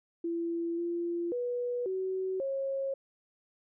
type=tone with pitch steps; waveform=sine; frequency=337.3 / 343.2 / 487.9 / 376.9 / 543 Hz; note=E4 / F4 / B4 / F#4 / C#5; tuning=+40 / -30 / -21 / +32 / -36 cents; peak=-30 dBFS; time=0.24-2.94 s; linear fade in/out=5 ms; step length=540 ms; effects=none